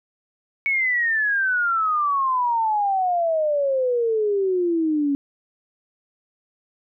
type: exponential sweep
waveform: sine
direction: down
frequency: 2233 to 277.2 Hz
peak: -18 dBFS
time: 0.66-5.15 s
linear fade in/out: 0 ms
effects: none